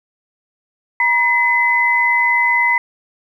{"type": "tone pair together", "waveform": "sine", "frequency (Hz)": [956, 2026], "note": ["A#5", "B6"], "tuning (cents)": [43, 44], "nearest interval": "octave + minor second", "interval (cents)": 1301, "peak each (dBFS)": [-17, -13], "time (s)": [1, 2.78], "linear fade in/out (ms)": 2, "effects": ["8-bit"]}